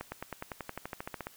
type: accelerating click train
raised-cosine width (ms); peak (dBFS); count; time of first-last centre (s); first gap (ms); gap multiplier
0.5; -22; 16; 0.01-1.269; 110; 0.96
effects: white hiss -57 dBFS RMS until 1.36 s